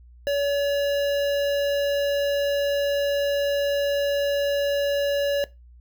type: tone with notch filter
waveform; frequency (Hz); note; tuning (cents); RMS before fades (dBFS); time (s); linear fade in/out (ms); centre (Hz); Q
square; 568; C#5; +42; -23; 0.27-5.44; 0; 8600; 0.67
effects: noise-tail reverb RT60 0.2 s tail -18 dB re dry + added 60 Hz sine -46 dBFS peak until 5.8 s